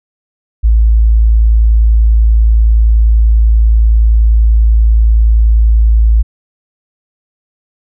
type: tone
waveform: sine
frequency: 55.2 Hz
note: A1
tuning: 6 cents sharp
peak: -4 dBFS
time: 0.63-6.23 s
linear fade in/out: 20 ms
effects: none